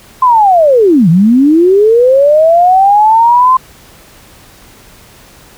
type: linear two-way sweep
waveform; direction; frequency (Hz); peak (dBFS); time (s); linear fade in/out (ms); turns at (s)
sine; down then up; 1046.5 to 155.56 to 1046.5; -3; 0.22-3.57; 5; 1.09
effects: pink hiss -39 dBFS RMS until 5.57 s